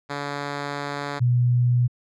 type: tone pair in turn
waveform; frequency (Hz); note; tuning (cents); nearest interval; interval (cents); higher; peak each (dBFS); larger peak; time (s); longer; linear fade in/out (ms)
5% pulse / sine; 143.2 / 122.37; D3 / B2; -43 / -16; minor third; 273; first; -16; neither; 0.09-1.2 / 1.2-1.88; first; 20
effects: low-pass 5000 Hz 12 dB/octave